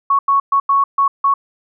sine tone bursts at uneven times, 1108.7 Hz, C#6, in tune, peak -10 dBFS, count 6, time 0.1-0.19 / 0.28-0.4 / 0.52-0.6 / 0.69-0.84 / 0.98-1.08 / 1.24-1.34 s, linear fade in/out 5 ms, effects none

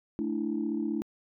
sine chord, A suspended fourth, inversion none, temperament equal, 220 / 293.7 / 329.6 Hz, A3 / D4 / E4, 0 / 0 / 0 cents, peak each -32 dBFS, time 0.19-1.02 s, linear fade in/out 0 ms, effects tanh soft clip ceiling -20 dBFS

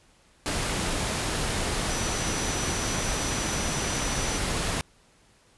sine tone in noise, 5920 Hz, F#8, in tune, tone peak -35 dBFS, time 1.9-4.38 s, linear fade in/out 0 ms, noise pink, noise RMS -28 dBFS, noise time 0.46-4.81 s, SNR -10 dB, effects pink hiss -60 dBFS RMS until 5.57 s + resampled to 24000 Hz

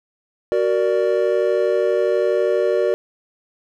triangle chord, Gb augmented, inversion none, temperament equal with one note detuned, 373.9 / 466.2 / 587.3 Hz, Gb4 / Bb4 / D5, +18 / 0 / 0 cents, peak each -18 dBFS, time 0.52-2.94 s, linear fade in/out 0 ms, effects none

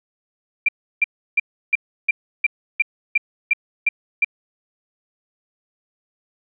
sine tone bursts, 2370 Hz, D7, 15 cents sharp, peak -12 dBFS, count 11, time 0.66-4.246 s, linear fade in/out 5 ms, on 26 ms, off 330 ms, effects none

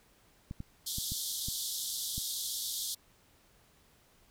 clicks, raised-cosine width 5 ms, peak -27 dBFS, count 6, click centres 0.511 / 0.604 / 0.984 / 1.12 / 1.485 / 2.18 s
pink band-pass noise, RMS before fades -37 dBFS, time 0.86-2.95 s, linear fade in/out 10 ms, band 3300 to 15000 Hz, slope 96 dB/octave
effects pink hiss -65 dBFS RMS until 4.3 s

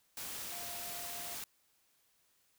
sine tone in noise, 698.5 Hz, F5, in tune, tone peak -50 dBFS, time 0.52-1.35 s, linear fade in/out 2 ms, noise white, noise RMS -43 dBFS, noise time 0.17-1.44 s, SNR -10 dB, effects white hiss -73 dBFS RMS until 2.58 s

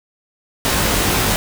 pink noise with comb filter, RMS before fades -17 dBFS, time 0.65-1.36 s, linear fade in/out 0 ms, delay 19 ms, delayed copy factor +0.75, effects none

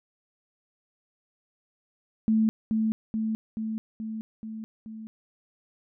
sine tone with echo, 220 Hz, A3, in tune, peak -19 dBFS, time 2.28-2.49 s, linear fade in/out 0 ms, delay 430 ms, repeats 6, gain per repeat -3 dB, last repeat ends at 5.07 s, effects none

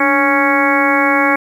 harmonic tone with a mistuned harmonic, 277.2 Hz, C#4, in tune, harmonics 1 / 2 / 3 / 4 / 5 / 6 / 7 / 8, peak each -17 / -19 / -19 / -18 / -20 / -19 / -22 / -17 dBFS, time 0-1.36 s, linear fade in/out 5 ms, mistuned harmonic 1, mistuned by +73 cents, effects 7-bit

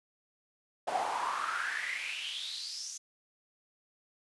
brown noise with high-pass filter sweep, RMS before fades -36 dBFS, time 0.87-2.98 s, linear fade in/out 10 ms, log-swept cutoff 670 to 6400 Hz, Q 6.9, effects resampled to 24000 Hz

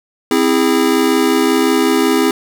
square chord, C augmented, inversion none, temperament just, 261.6 / 327 / 408.8 Hz, C4 / E4 / G#4, 0 / -14 / -27 cents, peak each -16 dBFS, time 0.31-2.31 s, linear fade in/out 2 ms, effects none

